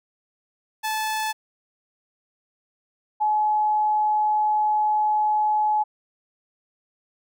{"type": "tone pair in turn", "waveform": ["sawtooth", "sine"], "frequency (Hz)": [869, 850.1], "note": ["A5", "G#5"], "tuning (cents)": [-22, 40], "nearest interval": "unison", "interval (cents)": 38, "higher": "first", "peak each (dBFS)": [-20, -18], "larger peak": "second", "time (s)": [[0.83, 1.33], [3.2, 5.84]], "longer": "second", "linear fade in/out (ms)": 20, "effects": []}